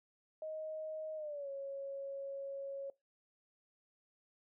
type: tone with pitch glide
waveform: sine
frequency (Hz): 626 to 551.3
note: D#5 to C#5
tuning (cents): +10 to -10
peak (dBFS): -40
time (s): 0.42-2.9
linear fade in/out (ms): 2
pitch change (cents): -220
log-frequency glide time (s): 1.16-1.49
effects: noise-tail reverb RT60 0.2 s tail -21 dB re dry